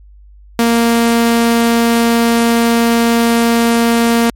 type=tone; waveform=sawtooth; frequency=232.7 Hz; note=A#3; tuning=3 cents flat; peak=-5 dBFS; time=0.59-4.3 s; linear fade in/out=2 ms; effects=added 50 Hz sine -37 dBFS peak until 4.35 s + MP3 64 kbps